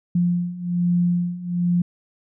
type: beating tone pair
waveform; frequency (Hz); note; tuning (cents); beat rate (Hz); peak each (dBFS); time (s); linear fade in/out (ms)
sine; 174.61 / 175.81; F3 / F3; 0 / +12; 1.2; -23 / -20; 0.15-1.82; 5
effects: none